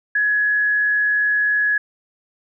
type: tone with frequency modulation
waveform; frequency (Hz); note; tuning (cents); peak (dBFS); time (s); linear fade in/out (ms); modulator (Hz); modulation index
sine; 1685; G#6; +25; -15; 0.15-1.78; 5; 103; 0.22
effects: none